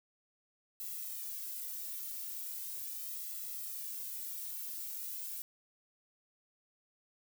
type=noise with flanger; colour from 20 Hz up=violet; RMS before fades=-42 dBFS; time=0.8-5.42 s; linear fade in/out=0 ms; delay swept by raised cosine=1.5 to 2.22 ms; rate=0.39 Hz; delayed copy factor=+0.75; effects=none

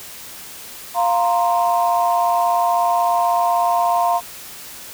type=chord; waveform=sine; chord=F suspended fourth; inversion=none; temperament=just; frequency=698.5 / 931.3 / 1047.7 Hz; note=F5 / Bb5 / C6; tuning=0 / -2 / +2 cents; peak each=-16 / -19 / -21 dBFS; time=0.94-4.21 s; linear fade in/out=50 ms; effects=tanh soft clip ceiling -6 dBFS + white hiss -36 dBFS RMS until 4.93 s

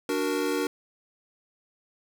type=chord; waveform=square; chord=D augmented; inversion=none; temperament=equal; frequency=293.7 / 370 / 466.2 Hz; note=D4 / F#4 / A#4; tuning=0 / 0 / 0 cents; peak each=-30 / -31 / -30 dBFS; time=0.09-0.67 s; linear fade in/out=2 ms; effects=none

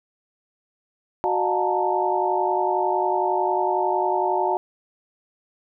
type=tone cluster; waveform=sine; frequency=368.4 / 611 / 715 / 868 / 919 Hz; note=F#4 / D#5 / F5 / A5 / A#5; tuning=-7 / -32 / +41 / -24 / -25 cents; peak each=-25 / -28 / -25 / -25 / -26 dBFS; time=1.24-4.57 s; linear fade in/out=0 ms; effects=none

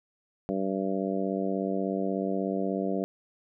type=harmonic tone; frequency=96.5 Hz; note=G2; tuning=27 cents flat; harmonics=2 / 3 / 4 / 5 / 6 / 7; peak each=-31 / -33 / -34 / -35 / -36 / -36 dBFS; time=0.49-3.04 s; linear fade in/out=0 ms; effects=none

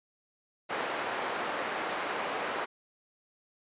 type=band-pass noise; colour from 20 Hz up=pink; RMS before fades=-34 dBFS; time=0.69-2.66 s; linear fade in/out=20 ms; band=500 to 2000 Hz; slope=12 dB/octave; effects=resampled to 8000 Hz

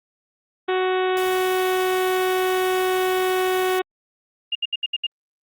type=harmonic tone; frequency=371.4 Hz; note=F#4; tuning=7 cents sharp; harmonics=1 / 2 / 3 / 4 / 5 / 6 / 7 / 8 / 9 / 10; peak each=-20 / -26 / -30 / -32 / -34 / -36 / -37 / -38 / -39 / -40 dBFS; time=0.68-3.82 s; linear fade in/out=10 ms
type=noise; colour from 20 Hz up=white; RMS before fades=-36 dBFS; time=1.17-3.79 s; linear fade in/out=0 ms
type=tone bursts; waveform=sine; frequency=2827 Hz; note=F7; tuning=20 cents sharp; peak=-20 dBFS; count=6; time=4.52-5.067 s; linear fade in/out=5 ms; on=32 ms; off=71 ms
effects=Opus 24 kbps

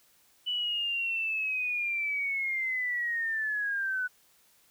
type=linear sweep; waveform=sine; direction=down; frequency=2978 to 1480 Hz; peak=-28 dBFS; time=0.46-4.08 s; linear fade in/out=20 ms; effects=white hiss -64 dBFS RMS until 4.7 s

